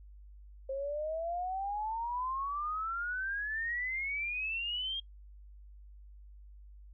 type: exponential sweep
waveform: sine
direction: up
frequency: 530 to 3250 Hz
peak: -33 dBFS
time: 0.69-5 s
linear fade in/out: 5 ms
effects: noise-tail reverb RT60 0.1 s tail -22 dB re dry + added 50 Hz sine -50 dBFS peak until 6.93 s